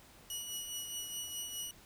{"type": "tone with tremolo", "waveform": "15% pulse", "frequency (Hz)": 2926, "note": "F#7", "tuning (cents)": -20, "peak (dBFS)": -30, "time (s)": [0.3, 1.71], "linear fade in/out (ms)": 2, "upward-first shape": "triangle", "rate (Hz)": 4.8, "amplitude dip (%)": 50, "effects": ["pink hiss -59 dBFS RMS until 1.85 s"]}